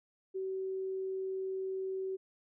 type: tone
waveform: sine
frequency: 380.5 Hz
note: F#4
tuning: 48 cents sharp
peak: -34 dBFS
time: 0.34-2.17 s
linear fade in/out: 20 ms
effects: none